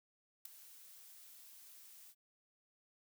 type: noise with ADSR envelope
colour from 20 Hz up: blue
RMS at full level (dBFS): -43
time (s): 0.45-2.15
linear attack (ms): 6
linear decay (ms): 5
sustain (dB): -15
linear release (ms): 57
effects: none